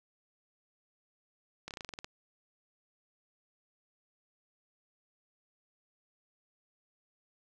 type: slowing click train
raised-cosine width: 0.2 ms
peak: -24 dBFS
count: 10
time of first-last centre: 1.68-2.045 s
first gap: 28 ms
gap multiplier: 1.09
effects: none